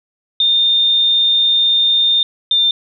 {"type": "tone pair in turn", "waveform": "sine", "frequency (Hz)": [3629, 3602], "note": ["A#7", "A7"], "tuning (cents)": [-47, 40], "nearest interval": "unison", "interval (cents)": 13, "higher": "first", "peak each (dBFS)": -10, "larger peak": "neither", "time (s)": [[0.4, 2.23], [2.51, 2.71]], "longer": "first", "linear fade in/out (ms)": 2, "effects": []}